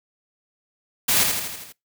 white noise with echo, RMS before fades -19 dBFS, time 1.08-1.24 s, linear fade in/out 10 ms, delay 81 ms, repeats 6, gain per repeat -4 dB, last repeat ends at 1.726 s, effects noise-tail reverb RT60 0.2 s tail -24 dB re dry

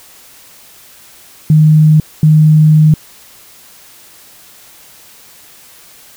sine tone bursts at uneven times, 154.5 Hz, D#3, 12 cents flat, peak -3 dBFS, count 2, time 1.5-2 / 2.23-2.94 s, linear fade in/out 2 ms, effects white hiss -40 dBFS RMS until 6.16 s

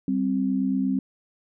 sine tone pair together, 194.43 / 263 Hz, G3 / C4, -14 / +9 cents, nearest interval perfect fourth, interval 523 cents, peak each -25 / -23 dBFS, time 0.08-0.99 s, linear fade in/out 2 ms, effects none

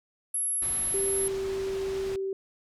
sine tone, 11190 Hz, F9, 2 cents sharp, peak -26 dBFS, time 0.34-1.28 s, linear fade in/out 5 ms
pink low-pass noise, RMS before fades -42 dBFS, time 0.62-2.16 s, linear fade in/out 2 ms, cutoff 7200 Hz, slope 12 dB/octave
sine tone with pitch glide, 392 to 386.6 Hz, G4 to G4, 0 to -24 cents, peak -28 dBFS, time 0.94-2.33 s, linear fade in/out 2 ms, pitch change -24 cents, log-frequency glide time 1.11-1.39 s
effects none

